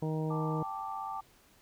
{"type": "harmonic tone", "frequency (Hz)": 156.8, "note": "D#3", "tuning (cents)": 14, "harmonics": [1, 2, 3, 4, 5, 6], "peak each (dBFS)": [-32, -38, -38, -45, -47, -46], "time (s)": [0.02, 0.63], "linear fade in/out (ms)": 5}
{"type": "chord", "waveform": "sine", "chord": "G suspended second", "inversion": "none", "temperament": "equal", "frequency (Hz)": [784, 880, 1174.7], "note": ["G5", "A5", "D6"], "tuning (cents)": [0, 0, 0], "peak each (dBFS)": -40, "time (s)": [0.3, 1.21], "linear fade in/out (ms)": 10}
{"effects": ["pink hiss -63 dBFS RMS until 1.61 s"]}